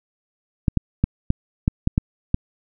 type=clicks; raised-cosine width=5 ms; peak=-4 dBFS; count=8; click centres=0.682 / 0.773 / 1.04 / 1.304 / 1.679 / 1.874 / 1.979 / 2.344 s; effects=none